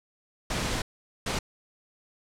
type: noise bursts at uneven times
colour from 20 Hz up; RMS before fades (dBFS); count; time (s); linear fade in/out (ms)
pink; -29; 2; 0.5-0.82 / 1.26-1.39; 5
effects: low-pass 8000 Hz 12 dB/octave